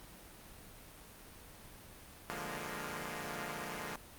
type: chord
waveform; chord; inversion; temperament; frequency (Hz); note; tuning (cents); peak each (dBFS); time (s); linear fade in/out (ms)
5% pulse; Bb dominant seventh; first; equal; 146.83 / 174.61 / 207.7 / 233.1; D3 / F3 / Ab3 / Bb3; 0 / 0 / 0 / 0; -34; 2.3-3.96; 0
effects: pink hiss -54 dBFS RMS until 4.18 s + Opus 32 kbps